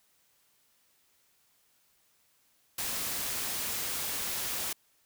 white noise, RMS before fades -34 dBFS, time 2.78-4.73 s, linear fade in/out 5 ms, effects white hiss -69 dBFS RMS until 5.05 s

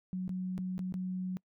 sine tone with dropouts, 184.5 Hz, F#3, 5 cents flat, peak -33 dBFS, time 0.13-1.37 s, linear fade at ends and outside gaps 0 ms, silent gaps 0.279-0.293 / 0.579-0.588 / 0.78-0.792 / 0.924-0.941 s, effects noise-tail reverb RT60 0.1 s tail -26 dB re dry

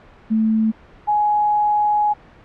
sine tone pair in turn, 220 / 836.9 Hz, A3 / G#5, 0 / +13 cents, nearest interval octave + major seventh, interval 2313 cents, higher second, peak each -14 dBFS, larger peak neither, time 0.3-0.72 / 1.07-2.14 s, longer second, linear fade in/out 20 ms, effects pink hiss -46 dBFS RMS until 2.44 s + low-pass 2000 Hz 12 dB/octave

